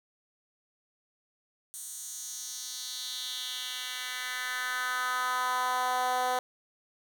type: tone with high-pass filter sweep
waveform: 10% pulse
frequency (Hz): 252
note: B3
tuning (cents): +35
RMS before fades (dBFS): -33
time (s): 1.74-6.39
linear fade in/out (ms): 0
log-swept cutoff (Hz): 8500 to 630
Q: 2.4
effects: none